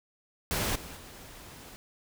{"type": "noise with level steps", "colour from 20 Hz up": "pink", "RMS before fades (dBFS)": [-30, -44, -48], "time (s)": [0.51, 1.76], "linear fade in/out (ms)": 0, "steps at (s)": [0.75, 0.96], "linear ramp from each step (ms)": 10, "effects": []}